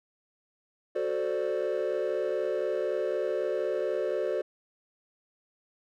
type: chord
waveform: triangle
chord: D dominant seventh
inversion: first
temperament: equal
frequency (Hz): 370 / 440 / 523.3 / 587.3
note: F#4 / A4 / C5 / D5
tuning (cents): 0 / 0 / 0 / 0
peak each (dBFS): -30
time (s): 0.95-4.42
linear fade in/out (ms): 10
effects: tanh soft clip ceiling -19 dBFS